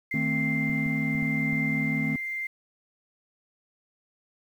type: tone with tremolo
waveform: sine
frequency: 2093 Hz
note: C7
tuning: in tune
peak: -27 dBFS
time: 0.11-2.47 s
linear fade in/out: 5 ms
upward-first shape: triangle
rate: 0.84 Hz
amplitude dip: 30%
type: chord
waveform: triangle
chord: A diminished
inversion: second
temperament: equal with one note detuned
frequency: 155.56 / 221.3 / 261.6 Hz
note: Eb3 / A3 / C4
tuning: 0 / +10 / 0 cents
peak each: -28 dBFS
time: 0.14-2.16 s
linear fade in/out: 2 ms
type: clicks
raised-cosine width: 5 ms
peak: -31 dBFS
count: 5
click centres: 0.697 / 0.863 / 1.152 / 1.226 / 1.531 s
effects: 9-bit